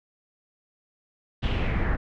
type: noise with low-pass filter sweep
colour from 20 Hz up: brown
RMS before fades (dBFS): -25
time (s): 1.42-1.97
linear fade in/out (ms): 20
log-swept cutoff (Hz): 3400 to 1600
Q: 3.3
effects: none